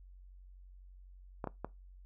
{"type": "clicks", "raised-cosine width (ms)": 1, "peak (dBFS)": -23, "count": 3, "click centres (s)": [1.442, 1.473, 1.646], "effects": ["noise-tail reverb RT60 0.2 s tail -20 dB re dry", "added 46 Hz sine -52 dBFS peak until 2.05 s"]}